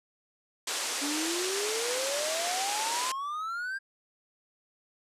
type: band-pass noise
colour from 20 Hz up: white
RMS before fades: -33 dBFS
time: 0.67-3.12 s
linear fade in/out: 5 ms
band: 330 to 8600 Hz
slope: 24 dB/octave
type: exponential sweep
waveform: triangle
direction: up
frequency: 279.6 to 1613 Hz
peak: -30 dBFS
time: 1.01-3.79 s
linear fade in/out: 20 ms
effects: resampled to 32000 Hz